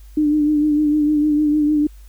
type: tone with vibrato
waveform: sine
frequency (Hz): 299.6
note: D4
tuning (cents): +35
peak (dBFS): -13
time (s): 0.17-1.87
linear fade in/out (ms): 5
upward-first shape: triangle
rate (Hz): 6.6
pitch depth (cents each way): 43
effects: added 50 Hz sine -38 dBFS peak until 2.08 s + white hiss -55 dBFS RMS until 2.08 s